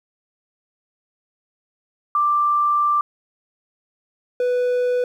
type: tone pair in turn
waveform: sine / triangle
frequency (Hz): 1179 / 494.7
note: D6 / B4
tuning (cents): +6 / +3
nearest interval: octave + minor third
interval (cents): 1503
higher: first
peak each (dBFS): -15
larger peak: neither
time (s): 2.15-3.01 / 4.4-5.04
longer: first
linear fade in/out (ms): 2
effects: 9-bit